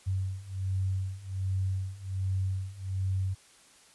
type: beating tone pair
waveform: sine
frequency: 94.3 / 95.6 Hz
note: F#2 / G2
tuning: +33 / -43 cents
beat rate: 1.3 Hz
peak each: -33 / -31 dBFS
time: 0.06-3.35 s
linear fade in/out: 20 ms
effects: white hiss -58 dBFS RMS until 3.94 s + resampled to 24000 Hz